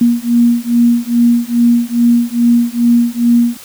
sine beating tone pair, 236.1 / 238.5 Hz, A#3 / A#3, +22 / +40 cents, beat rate 2.4 Hz, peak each -11 dBFS, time 0.01-3.57 s, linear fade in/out 5 ms, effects white hiss -35 dBFS RMS until 3.64 s

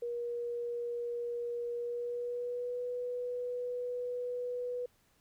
sine tone with pitch glide, 476.8 to 491.9 Hz, A#4 to B4, +39 to -7 cents, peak -34 dBFS, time 0.02-4.86 s, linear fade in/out 5 ms, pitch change +54 cents, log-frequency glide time 1.76-2.81 s, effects pink hiss -70 dBFS RMS until 5.2 s

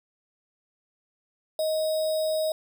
sine tone with sample-and-hold, 628 Hz, D#5, 16 cents sharp, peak -23 dBFS, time 1.59-2.52 s, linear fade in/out 2 ms, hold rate 4410 Hz, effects none

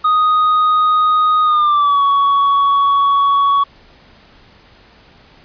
triangle tone with pitch glide, 1244.5 to 1121.6 Hz, D#6 to C#6, 0 to +20 cents, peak -8 dBFS, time 0.04-3.64 s, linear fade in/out 10 ms, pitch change -180 cents, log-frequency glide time 1.43-2.02 s, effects pink hiss -46 dBFS RMS until 5.44 s + resampled to 11025 Hz

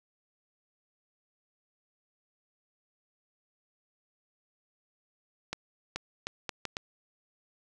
accelerating click train, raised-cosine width 0.2 ms, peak -16 dBFS, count 6, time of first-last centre 5.53-6.769 s, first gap 430 ms, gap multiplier 0.72, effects none

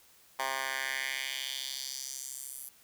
10% pulse tone with high-pass filter sweep, 133.3 Hz, C3, 33 cents sharp, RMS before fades -37 dBFS, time 0.39-2.69 s, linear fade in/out 5 ms, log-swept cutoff 1000 to 11000 Hz, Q 2.2, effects white hiss -61 dBFS RMS until 2.83 s

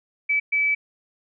sine tone bursts at uneven times, 2300 Hz, D7, 37 cents flat, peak -18 dBFS, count 2, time 0.29-0.4 / 0.52-0.75 s, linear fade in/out 10 ms, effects none

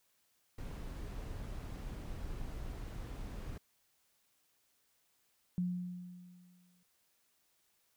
brown noise, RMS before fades -43 dBFS, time 0.58-3.58 s, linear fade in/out 5 ms
sine tone with exponential decay, 178.8 Hz, F3, 41 cents sharp, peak -30 dBFS, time 5.58-6.83 s, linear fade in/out 0 ms, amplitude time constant 270 ms
effects white hiss -75 dBFS RMS until 7.96 s

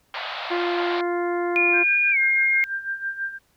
pink band-pass noise, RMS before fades -31 dBFS, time 0.14-1.01 s, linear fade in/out 2 ms, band 610 to 4200 Hz, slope 48 dB/octave
harmonic tone, 349.2 Hz, F4, in tune, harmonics 1 / 2 / 3 / 4 / 5 / 6, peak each -23 / -29 / -33 / -35 / -37 / -39 dBFS, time 0.5-1.84 s, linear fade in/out 20 ms
sine tone with pitch glide, 2438 to 2135 Hz, D#7 to C7, -36 to +34 cents, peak -17 dBFS, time 1.56-2.64 s, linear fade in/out 0 ms, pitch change -230 cents, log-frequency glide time 2.11-2.18 s
sine tone with tremolo, 1586 Hz, G6, 20 cents sharp, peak -23 dBFS, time 1.72-3.39 s, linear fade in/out 50 ms, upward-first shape sine, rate 6.1 Hz, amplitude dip 75%
effects pink hiss -64 dBFS RMS until 3.56 s

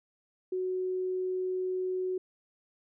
sine tone, 370 Hz, F#4, in tune, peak -29 dBFS, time 0.52-2.18 s, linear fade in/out 5 ms, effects none

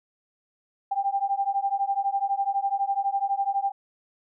sine beating tone pair, 786 / 798 Hz, G5 / G5, +4 / +31 cents, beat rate 12 Hz, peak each -26 dBFS, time 0.91-3.72 s, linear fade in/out 10 ms, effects none

